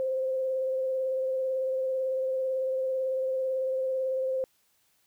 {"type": "tone with vibrato", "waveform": "sine", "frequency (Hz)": 523.3, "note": "C5", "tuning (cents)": 0, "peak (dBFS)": -26, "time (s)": [0, 4.44], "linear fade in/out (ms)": 0, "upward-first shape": "sine", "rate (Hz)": 18, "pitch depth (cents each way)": 18, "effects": ["white hiss -69 dBFS RMS until 5.06 s"]}